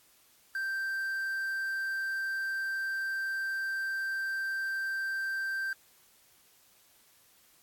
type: tone with quantisation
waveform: triangle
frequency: 1568 Hz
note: G6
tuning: in tune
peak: -29 dBFS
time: 0.55-5.73 s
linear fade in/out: 2 ms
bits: 9
effects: white hiss -63 dBFS RMS until 7.62 s + AAC 64 kbps